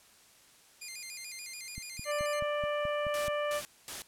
10% pulse tone with vibrato, 2260 Hz, C#7, 33 cents sharp, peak -32 dBFS, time 0.81-2.4 s, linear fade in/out 10 ms, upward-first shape square, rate 6.9 Hz, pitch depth 130 cents each way
click train, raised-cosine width 5 ms, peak -30 dBFS, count 8, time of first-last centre 1.78-3.282 s, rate 4.66 Hz
harmonic tone, 590 Hz, D5, 8 cents sharp, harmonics 1 / 2 / 3 / 4 / 5, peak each -31 / -37 / -41 / -43 / -45 dBFS, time 2.05-3.62 s, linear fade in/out 50 ms
white noise bursts, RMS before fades -40 dBFS, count 3, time 3.14-4.02 s, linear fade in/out 0 ms, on 140 ms, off 230 ms
effects white hiss -60 dBFS RMS until 4.07 s + low-pass 11000 Hz 12 dB/octave

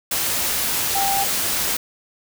sine tone in noise, 789 Hz, G5, 11 cents sharp, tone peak -20 dBFS, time 0.95-1.24 s, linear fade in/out 5 ms, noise white, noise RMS -22 dBFS, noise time 0.11-1.77 s, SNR -1 dB, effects none

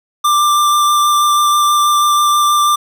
square tone with vibrato, 1184 Hz, D6, 14 cents sharp, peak -10 dBFS, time 0.24-2.76 s, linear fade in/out 10 ms, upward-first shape sine, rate 6.2 Hz, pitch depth 10 cents each way, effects 8-bit

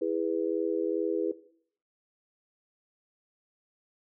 sine chord, E major, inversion none, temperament just, 329.6 / 412 / 494.4 Hz, E4 / G#4 / B4, 0 / -14 / +2 cents, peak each -31 / -31 / -31 dBFS, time 0.01-1.32 s, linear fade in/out 10 ms, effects noise-tail reverb RT60 0.6 s tail -17 dB re dry

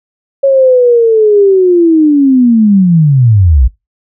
sine linear sweep, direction down, 553 to 55 Hz, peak -3 dBFS, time 0.43-3.68 s, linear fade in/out 10 ms, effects noise-tail reverb RT60 0.2 s tail -21 dB re dry

